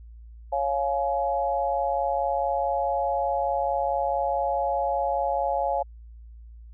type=chord; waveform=sine; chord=Db major; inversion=none; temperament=equal with one note detuned; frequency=554.4 / 698.5 / 843.2 Hz; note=Db5 / F5 / Ab5; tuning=0 / 0 / +26 cents; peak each=-27 dBFS; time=0.52-5.83 s; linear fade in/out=10 ms; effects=added 57 Hz sine -42 dBFS peak until 6.73 s